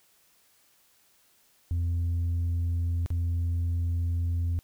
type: tone with dropouts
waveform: sine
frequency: 85.4 Hz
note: F2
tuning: 38 cents flat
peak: -22 dBFS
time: 1.71-4.59 s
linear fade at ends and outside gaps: 0 ms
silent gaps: 3.061-3.104 s
effects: tanh soft clip ceiling -24 dBFS + white hiss -64 dBFS RMS until 4.63 s